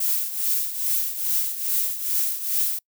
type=noise with tremolo; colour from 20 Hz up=violet; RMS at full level=-21 dBFS; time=0-2.79 s; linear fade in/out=5 ms; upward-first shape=triangle; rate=2.4 Hz; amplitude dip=75%; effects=noise-tail reverb RT60 0.1 s tail -26 dB re dry